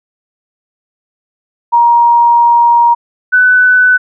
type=tone pair in turn; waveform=sine; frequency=944 / 1498.5 Hz; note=A#5 / F#6; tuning=+22 / +22 cents; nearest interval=minor sixth; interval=800 cents; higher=second; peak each=-4 dBFS; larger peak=neither; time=1.72-2.95 / 3.32-3.98 s; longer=first; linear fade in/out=20 ms; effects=none